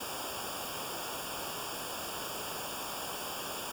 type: noise with comb filter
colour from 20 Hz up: pink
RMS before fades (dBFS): -39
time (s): 0-3.72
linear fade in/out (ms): 10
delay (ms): 0.49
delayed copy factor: -1
effects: none